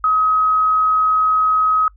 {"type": "tone", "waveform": "sine", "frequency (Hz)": 1269, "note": "D#6", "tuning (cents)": 34, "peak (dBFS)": -12, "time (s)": [0.04, 1.88], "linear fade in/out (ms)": 2, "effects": ["noise-tail reverb RT60 0.1 s tail -26 dB re dry", "added 50 Hz sine -44 dBFS peak until 1.96 s"]}